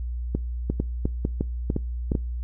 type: two click trains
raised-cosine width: 3 ms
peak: -11 / -11 dBFS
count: 5 / 5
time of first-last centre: 0.7-2.118 / 0.35-2.152 s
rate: 2.82 / 2.22 Hz
effects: noise-tail reverb RT60 0.3 s tail -24 dB re dry + added 60 Hz sine -27 dBFS peak until 2.43 s